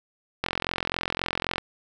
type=click train; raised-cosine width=0.3 ms; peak=-9 dBFS; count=51; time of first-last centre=0.44-1.582 s; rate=43.8 Hz; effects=none